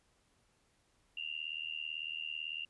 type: tone with amplitude modulation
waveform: sine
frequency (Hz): 2794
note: F7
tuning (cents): 0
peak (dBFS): -34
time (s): 1.17-2.65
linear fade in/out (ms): 5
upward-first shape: sine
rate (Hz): 78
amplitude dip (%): 95
effects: pink hiss -73 dBFS RMS until 2.69 s + resampled to 24000 Hz